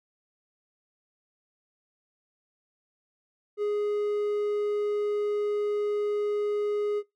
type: tone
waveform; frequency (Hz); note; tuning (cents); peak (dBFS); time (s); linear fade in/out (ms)
triangle; 415.3; G#4; 0; -23; 3.57-7.03; 50
effects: noise-tail reverb RT60 0.2 s tail -22 dB re dry